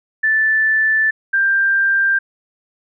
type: tone pair in turn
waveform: sine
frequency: 1757 / 1584.9 Hz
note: A6 / G6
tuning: -3 / +19 cents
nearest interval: major second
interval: 178 cents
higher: first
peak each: -12 dBFS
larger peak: neither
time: 0.23-1.11 / 1.33-2.19 s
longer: first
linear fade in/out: 10 ms
effects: none